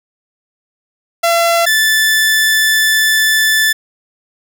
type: tone pair in turn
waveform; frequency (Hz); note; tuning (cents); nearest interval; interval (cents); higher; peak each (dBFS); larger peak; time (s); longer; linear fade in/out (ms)
sawtooth; 678 / 1752.4; E5 / A6; +49 / -7; octave + major third; 1644; second; -6; neither; 1.23-1.66 / 1.66-3.73; second; 10
effects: none